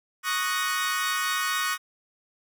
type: chord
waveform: sawtooth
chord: D# minor seventh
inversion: third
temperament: equal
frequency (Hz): 1108.7 / 1244.5 / 1480 / 1864.7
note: C#6 / D#6 / F#6 / A#6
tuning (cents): 0 / 0 / 0 / 0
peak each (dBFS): -27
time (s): 0.23-1.78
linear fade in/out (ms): 50
effects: none